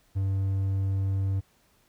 triangle tone, 96.9 Hz, G2, 20 cents flat, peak -22 dBFS, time 0.15-1.41 s, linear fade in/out 20 ms, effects pink hiss -65 dBFS RMS until 1.88 s

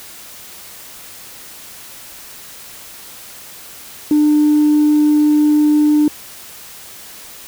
triangle tone with tanh clipping, 299.5 Hz, D4, 34 cents sharp, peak -9 dBFS, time 4.11-6.08 s, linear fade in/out 2 ms, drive 5 dB, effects white hiss -36 dBFS RMS until 7.47 s

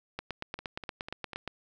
two click trains, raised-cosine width 0.3 ms, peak -24 / -19 dBFS, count 4 / 12, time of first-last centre 0.59-1.333 / 0.19-1.477 s, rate 4.04 / 8.55 Hz, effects none

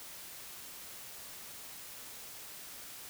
silence, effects white hiss -48 dBFS RMS until 3.09 s

